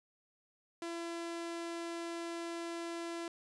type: tone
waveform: sawtooth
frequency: 337.5 Hz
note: E4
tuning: 41 cents sharp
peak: -35 dBFS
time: 0.82-3.28 s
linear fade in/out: 2 ms
effects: resampled to 22050 Hz